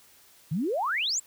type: exponential sweep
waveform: sine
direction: up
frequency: 138.6 to 7910 Hz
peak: -25 dBFS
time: 0.51-1.2 s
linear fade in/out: 10 ms
effects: white hiss -57 dBFS RMS until 1.26 s